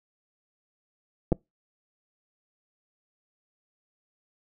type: clicks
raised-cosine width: 2 ms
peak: -10 dBFS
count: 2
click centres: 1.32 / 1.326 s
effects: noise-tail reverb RT60 0.2 s tail -26 dB re dry